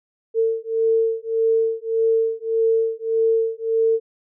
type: beating tone pair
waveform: sine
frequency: 449.8 / 451.5 Hz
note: A4 / A4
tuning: +38 / +45 cents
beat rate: 1.7 Hz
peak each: -20 dBFS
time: 0.34-4 s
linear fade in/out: 50 ms
effects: none